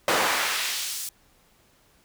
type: noise with high-pass filter sweep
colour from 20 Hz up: brown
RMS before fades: -26 dBFS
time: 0.08-1.09 s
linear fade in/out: 2 ms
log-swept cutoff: 600 to 8000 Hz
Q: 0.83
effects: pink hiss -61 dBFS RMS until 2.04 s